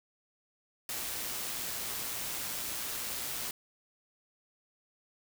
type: noise with amplitude modulation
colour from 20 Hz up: white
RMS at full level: -36 dBFS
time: 0.89-3.51 s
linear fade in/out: 2 ms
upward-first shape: sine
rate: 118 Hz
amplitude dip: 25%
effects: none